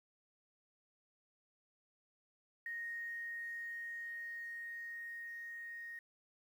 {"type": "tone with level ramp", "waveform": "sine", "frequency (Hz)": 1863, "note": "A#6", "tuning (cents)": -2, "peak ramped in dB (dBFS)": [-40, -45], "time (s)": [2.66, 5.99], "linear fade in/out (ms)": 2, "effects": ["11-bit"]}